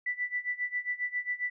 sine tone with tremolo, 1975.5 Hz, B6, in tune, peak -27 dBFS, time 0.06-1.5 s, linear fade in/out 5 ms, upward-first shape sine, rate 7.4 Hz, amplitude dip 90%, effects none

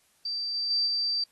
sine tone with level steps, 4668 Hz, D8, 11 cents flat, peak -29 / -27 / -23 / -25 dBFS, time 0.25-1.24 s, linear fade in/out 5 ms, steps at 0.54 / 0.7 / 0.87 s, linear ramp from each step 10 ms, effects white hiss -66 dBFS RMS until 1.31 s + AAC 32 kbps

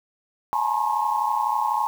sine tone cluster, 842 / 874 / 958 / 1075 Hz, G#5 / A5 / A#5 / C6, +24 / -12 / +47 / +47 cents, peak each -26 dBFS, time 0.53-1.87 s, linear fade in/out 0 ms, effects 7-bit

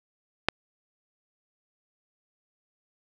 click, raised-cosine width 0.3 ms, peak -4 dBFS, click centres 0.486 s, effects none

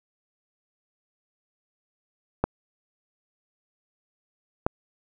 clicks, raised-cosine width 1 ms, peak -7 dBFS, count 2, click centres 2.44 / 4.665 s, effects none

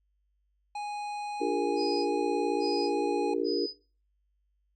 harmonic tone, 828 Hz, G#5, 5 cents flat, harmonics 1 / 3 / 5 / 7 / 9 / 10, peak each -33 / -45 / -49 / -59 / -59 / -59 dBFS, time 0.75-3.34 s, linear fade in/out 5 ms
sine chord, Bb dominant seventh, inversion first, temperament equal with one note detuned, 293.7 / 349.2 / 407.2 / 466.2 Hz, D4 / F4 / Ab4 / Bb4, 0 / 0 / -34 / 0 cents, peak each -32 dBFS, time 1.4-3.67 s, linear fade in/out 20 ms
sine tone bursts, 4986 Hz, D#8, 3 cents sharp, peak -34 dBFS, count 3, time 1.76-3.74 s, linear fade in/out 50 ms, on 300 ms, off 540 ms
effects noise-tail reverb RT60 0.4 s tail -22 dB re dry + added 50 Hz sine -70 dBFS peak until 4.75 s

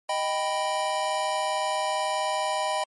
square chord, Eb augmented, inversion none, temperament equal, 622.3 / 784 / 987.8 Hz, Eb5 / G5 / B5, 0 / 0 / 0 cents, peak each -30 dBFS, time 0.09-2.84 s, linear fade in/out 5 ms, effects MP3 48 kbps

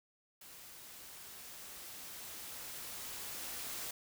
white noise with level ramp, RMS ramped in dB -54 to -42 dBFS, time 0.41-3.91 s, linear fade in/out 5 ms, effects none

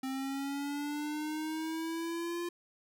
square linear sweep, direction up, 262.5 to 348.1 Hz, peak -35 dBFS, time 0.03-2.49 s, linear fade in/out 5 ms, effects none

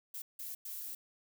violet noise bursts at uneven times, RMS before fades -43 dBFS, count 3, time 0.14-0.22 / 0.39-0.55 / 0.65-0.95 s, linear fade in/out 5 ms, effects none

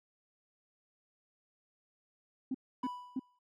sine tone bursts, 260.9 Hz, C4, 5 cents flat, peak -31 dBFS, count 3, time 2.51-3.195 s, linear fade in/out 5 ms, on 35 ms, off 290 ms
triangle tone with exponential decay, 987.8 Hz, B5, in tune, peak -32 dBFS, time 2.83-3.39 s, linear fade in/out 5 ms, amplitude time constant 120 ms
effects tanh soft clip ceiling -27 dBFS

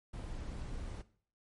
brown noise, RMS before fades -42 dBFS, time 0.13-1.02 s, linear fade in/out 10 ms, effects noise-tail reverb RT60 0.5 s tail -17 dB re dry + MP3 48 kbps

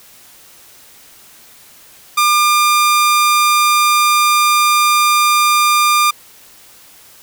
sawtooth tone, 1200 Hz, D6, 37 cents sharp, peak -6 dBFS, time 2.17-6.11 s, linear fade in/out 10 ms, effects white hiss -43 dBFS RMS until 7.22 s

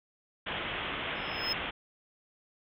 white low-pass noise, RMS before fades -36 dBFS, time 0.46-1.71 s, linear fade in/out 10 ms, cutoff 3400 Hz, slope 96 dB/octave
triangle tone with exponential growth, 5160 Hz, E8, 38 cents flat, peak -26 dBFS, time 1.15-1.53 s, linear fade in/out 5 ms, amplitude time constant 82 ms
effects none

